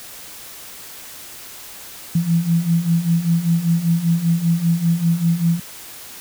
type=beating tone pair; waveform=sine; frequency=164.81 / 169.91 Hz; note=E3 / F3; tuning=0 / -47 cents; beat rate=5.1 Hz; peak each=-20 / -16 dBFS; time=2.15-5.6 s; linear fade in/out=5 ms; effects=white hiss -37 dBFS RMS until 6.2 s